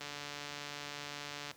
click train, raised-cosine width 0.2 ms, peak -25 dBFS, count 219, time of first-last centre 0.01-1.513 s, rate 145 Hz, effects pink hiss -60 dBFS RMS until 1.56 s + high-pass 80 Hz 12 dB/octave

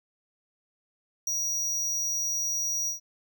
square tone with ADSR envelope, 5770 Hz, F#8, 44 cents flat, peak -24 dBFS, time 1.27-3 s, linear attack 4 ms, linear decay 4 ms, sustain -3 dB, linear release 120 ms, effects none

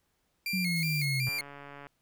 30% pulse tone with vibrato, 2264 Hz, C#7, 36 cents sharp, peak -28 dBFS, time 0.46-1.41 s, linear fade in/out 2 ms, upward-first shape square, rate 2.7 Hz, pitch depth 80 cents each way
sine exponential sweep, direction down, 189.5 to 125.1 Hz, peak -29 dBFS, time 0.53-1.29 s, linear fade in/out 5 ms
violet noise, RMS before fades -45 dBFS, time 0.76-1.05 s, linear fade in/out 0 ms
click train, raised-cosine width 0.5 ms, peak -31 dBFS, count 86, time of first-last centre 1.27-1.869 s, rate 142 Hz
effects pink hiss -75 dBFS RMS until 2.01 s

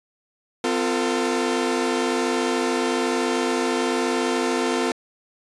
sawtooth tone cluster, 255 / 348.9 / 448.9 Hz, C4 / F4 / A4, -44 / -2 / +35 cents, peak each -21 dBFS, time 0.64-4.92 s, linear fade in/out 2 ms, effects resampled to 22050 Hz

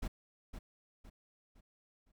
brown noise with echo, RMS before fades -37 dBFS, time 0.02-0.08 s, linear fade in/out 10 ms, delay 510 ms, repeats 4, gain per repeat -8 dB, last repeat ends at 2.12 s, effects none

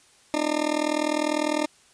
20% pulse tone with amplitude modulation, 302.3 Hz, D#4, 50 cents flat, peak -14 dBFS, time 0.34-1.66 s, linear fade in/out 0 ms, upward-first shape sine, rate 40 Hz, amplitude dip 90%, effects white hiss -57 dBFS RMS until 1.93 s + resampled to 22050 Hz

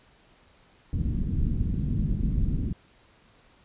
pink low-pass noise, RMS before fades -26 dBFS, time 0.93-2.73 s, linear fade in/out 2 ms, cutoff 240 Hz, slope 24 dB/octave, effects pink hiss -59 dBFS RMS until 3.64 s + resampled to 8000 Hz

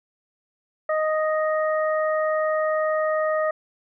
harmonic tone, 622.3 Hz, D#5, in tune, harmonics 1 / 2 / 3, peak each -21 / -27 / -31 dBFS, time 0.89-3.51 s, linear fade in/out 5 ms, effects none

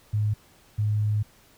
sine tone pair in turn, 105.6 / 105.6 Hz, G#2 / G#2, +29 / +29 cents, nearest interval unison, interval 0 cents, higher neither, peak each -21 dBFS, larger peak neither, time 0.13-0.34 / 0.78-1.23 s, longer second, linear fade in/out 10 ms, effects pink hiss -57 dBFS RMS until 1.57 s

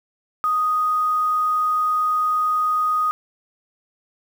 sine tone with quantisation, 1244.5 Hz, D#6, in tune, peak -17 dBFS, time 0.44-3.11 s, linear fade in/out 0 ms, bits 7, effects none

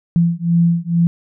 sine beating tone pair, 168.7 / 170.9 Hz, E3 / F3, +40 / -37 cents, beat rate 2.2 Hz, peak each -15 dBFS, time 0.16-1.07 s, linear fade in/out 0 ms, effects none

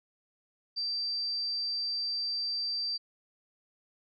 sine tone, 4680 Hz, D8, 7 cents flat, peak -30 dBFS, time 0.76-2.98 s, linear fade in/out 20 ms, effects none

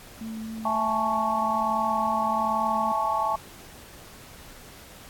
sine tone with vibrato, 221.7 Hz, A3, 13 cents sharp, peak -32 dBFS, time 0.21-2.92 s, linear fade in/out 2 ms, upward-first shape triangle, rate 3.8 Hz, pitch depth 14 cents each way
sine chord, A major seventh, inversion second, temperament equal with one note detuned, 659.3 / 838.8 / 880 / 1108.7 Hz, E5 / G#5 / A5 / C#6, 0 / +17 / 0 / 0 cents, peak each -31 / -29 / -27 / -27 dBFS, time 0.65-3.36 s, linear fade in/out 5 ms
effects pink hiss -47 dBFS RMS until 5.09 s + AAC 64 kbps

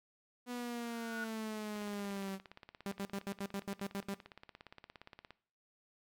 sawtooth linear sweep, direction down, 246.5 to 191.3 Hz, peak -35 dBFS, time 0.46-2.39 s, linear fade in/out 50 ms
sine tone with exponential growth, 1457 Hz, F#6, 27 cents flat, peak -37 dBFS, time 0.68-1.24 s, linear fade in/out 1 ms, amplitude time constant 120 ms
click train, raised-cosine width 0.3 ms, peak -34 dBFS, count 62, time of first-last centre 1.76-5.307 s, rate 17.2 Hz
sawtooth tone bursts, 198.1 Hz, G3, 18 cents sharp, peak -33 dBFS, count 10, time 2.86-4.138 s, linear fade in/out 0 ms, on 54 ms, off 82 ms
effects noise-tail reverb RT60 0.5 s tail -19 dB re dry + MP3 96 kbps

